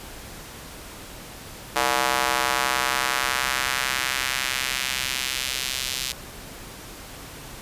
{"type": "tone with high-pass filter sweep", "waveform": "square", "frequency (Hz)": 65.41, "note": "C2", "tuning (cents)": 0, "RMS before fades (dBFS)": -25, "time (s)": [1.76, 6.12], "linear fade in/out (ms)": 0, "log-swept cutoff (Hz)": [770, 3600], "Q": 1.1, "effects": ["pink hiss -40 dBFS RMS until 7.61 s", "resampled to 32000 Hz"]}